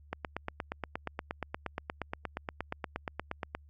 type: click train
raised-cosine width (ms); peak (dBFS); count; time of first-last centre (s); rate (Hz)
0.5; -19; 30; 0.13-3.55; 8.48
effects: added 73 Hz sine -54 dBFS peak until 3.69 s + Opus 48 kbps